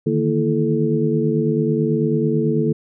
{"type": "tone cluster", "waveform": "sine", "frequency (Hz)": [149.2, 158.3, 229.3, 333.9, 434.5], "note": ["D3", "D#3", "A#3", "E4", "A4"], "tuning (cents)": [28, 30, -28, 22, -22], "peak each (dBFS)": [-21, -27, -21, -23, -21], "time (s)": [0.06, 2.73], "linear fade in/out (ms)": 10, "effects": []}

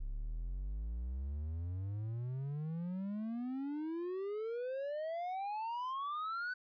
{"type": "exponential sweep", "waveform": "triangle", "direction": "up", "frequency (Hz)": [33.02, 1514], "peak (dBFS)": -35, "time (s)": [0, 6.54], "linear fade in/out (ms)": 10, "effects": ["resampled to 11025 Hz"]}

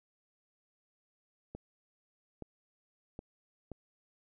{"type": "clicks", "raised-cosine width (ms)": 2, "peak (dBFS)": -29, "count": 4, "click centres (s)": [1.55, 2.423, 3.191, 3.717], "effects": []}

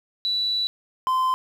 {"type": "tone pair in turn", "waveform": ["sine", "triangle"], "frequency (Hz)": [3951, 1033], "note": ["B7", "C6"], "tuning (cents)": [0, -22], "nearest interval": "octave + major seventh", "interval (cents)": 2322, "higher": "first", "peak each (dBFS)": [-21, -17], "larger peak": "second", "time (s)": [[0.25, 0.67], [1.07, 1.34]], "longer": "first", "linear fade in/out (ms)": 0, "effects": ["8-bit"]}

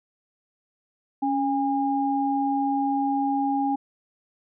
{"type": "tone pair together", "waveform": "sine", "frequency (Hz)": [277.7, 813.6], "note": ["C#4", "G#5"], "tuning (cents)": [3, -36], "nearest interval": "octave + perfect fifth", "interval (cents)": 1861, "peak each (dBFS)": -24, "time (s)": [1.22, 3.76], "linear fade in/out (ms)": 10, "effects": []}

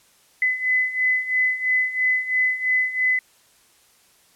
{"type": "beating tone pair", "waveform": "sine", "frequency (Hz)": [2014, 2017], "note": ["B6", "B6"], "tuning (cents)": [33, 36], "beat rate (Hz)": 3, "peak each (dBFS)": [-24, -20], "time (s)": [0.42, 3.19], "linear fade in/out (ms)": 2, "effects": ["white hiss -57 dBFS RMS until 4.35 s", "low-pass 12000 Hz 12 dB/octave"]}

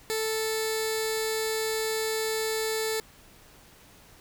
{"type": "tone with notch filter", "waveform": "15% pulse", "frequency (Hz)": 440, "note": "A4", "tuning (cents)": 0, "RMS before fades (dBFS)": -29, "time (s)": [0.1, 3], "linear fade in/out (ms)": 0, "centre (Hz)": 1100, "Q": 0.6, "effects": ["pink hiss -54 dBFS RMS until 4.2 s"]}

